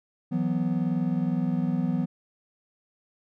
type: chord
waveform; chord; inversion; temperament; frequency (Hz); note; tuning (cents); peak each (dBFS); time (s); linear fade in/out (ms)
triangle; E suspended second; none; equal with one note detuned; 164.81 / 184.36 / 246.9; E3 / F#3 / B3; 0 / -6 / 0; -26; 0.31-2.06; 20
effects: none